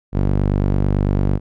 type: tone with band-pass filter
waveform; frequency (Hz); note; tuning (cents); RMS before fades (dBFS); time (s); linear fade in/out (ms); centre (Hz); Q
sawtooth; 49; G1; 0; -17; 0.12-1.4; 50; 170; 0.53
effects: none